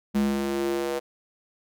square tone with high-pass filter sweep, 69.3 Hz, C#2, in tune, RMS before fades -26 dBFS, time 0.14-1 s, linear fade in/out 20 ms, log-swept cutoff 200 to 470 Hz, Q 3.7, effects none

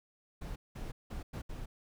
brown noise bursts at uneven times, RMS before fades -41 dBFS, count 5, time 0.41-0.56 / 0.75-0.92 / 1.1-1.23 / 1.33-1.42 / 1.49-1.66 s, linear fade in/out 10 ms, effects none

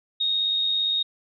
sine tone with amplitude modulation, 3729 Hz, A#7, in tune, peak -19 dBFS, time 0.2-1.03 s, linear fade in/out 10 ms, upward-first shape sine, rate 97.5 Hz, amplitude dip 40%, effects none

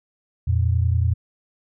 sine tone pair together, 85.1 / 115.73 Hz, F2 / A#2, -44 / -12 cents, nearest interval perfect fourth, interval 532 cents, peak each -18 / -21 dBFS, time 0.47-1.14 s, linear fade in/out 10 ms, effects none

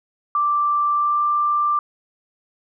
sine tone with pitch glide, 1174.7 to 1182.2 Hz, D6 to D6, 0 to +11 cents, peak -16 dBFS, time 0.35-1.79 s, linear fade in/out 2 ms, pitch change +11 cents, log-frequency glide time 0.93-1.22 s, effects none

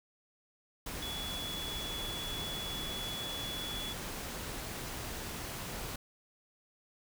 sine tone in noise, 3399 Hz, G#7, 39 cents sharp, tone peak -39 dBFS, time 1.02-3.93 s, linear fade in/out 5 ms, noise pink, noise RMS -41 dBFS, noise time 0.86-5.96 s, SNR -1 dB, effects none

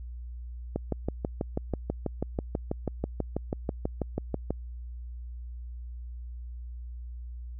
click train, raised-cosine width 2 ms, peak -15 dBFS, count 24, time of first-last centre 0.76-4.506 s, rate 6.14 Hz, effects added 60 Hz sine -37 dBFS peak until 7.59 s

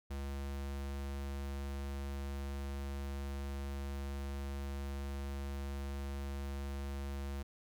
square tone, 69.4 Hz, C#2, 3 cents sharp, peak -39 dBFS, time 0.1-7.43 s, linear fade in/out 10 ms, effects none

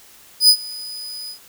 40% pulse tone with ADSR envelope, 4978 Hz, D#8, in tune, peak -5 dBFS, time 0.4-1.39 s, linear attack 87 ms, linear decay 73 ms, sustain -23 dB, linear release 97 ms, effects white hiss -47 dBFS RMS until 1.48 s

